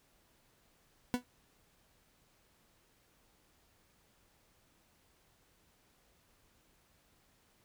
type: tone with exponential decay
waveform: 40% pulse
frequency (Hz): 246.9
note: B3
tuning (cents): 0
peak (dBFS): -25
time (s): 1.14-1.24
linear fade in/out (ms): 0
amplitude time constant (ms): 20
effects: pink hiss -70 dBFS RMS until 7.64 s